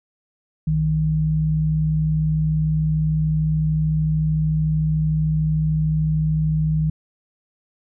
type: tone pair together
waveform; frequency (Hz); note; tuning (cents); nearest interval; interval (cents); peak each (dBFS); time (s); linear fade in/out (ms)
sine; 62.04 / 155.56; B1 / D#3; +9 / 0; octave + major third; 1591; -26 / -17; 0.67-6.9; 5
effects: none